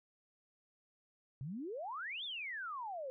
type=exponential two-way sweep; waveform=sine; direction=up then down; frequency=123.47 to 3667 to 506 Hz; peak=-40 dBFS; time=1.41-3.1 s; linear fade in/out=0 ms; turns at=2.24 s; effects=none